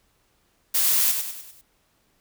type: noise with echo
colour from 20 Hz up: blue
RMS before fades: -21 dBFS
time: 0.74-1.12 s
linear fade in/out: 10 ms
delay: 99 ms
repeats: 5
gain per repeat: -6 dB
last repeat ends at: 1.615 s
effects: pink hiss -66 dBFS RMS until 2.2 s